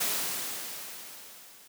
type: noise with level ramp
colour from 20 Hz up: white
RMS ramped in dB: -28 to -54 dBFS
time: 0-1.68 s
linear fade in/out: 10 ms
effects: high-pass 150 Hz 12 dB/octave